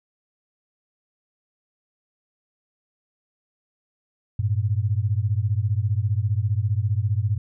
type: beating tone pair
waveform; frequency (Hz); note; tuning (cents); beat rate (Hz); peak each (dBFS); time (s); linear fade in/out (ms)
sine; 98 / 113; G2 / A2; 0 / +47; 15; -22 / -23; 4.39-7.38; 5
effects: none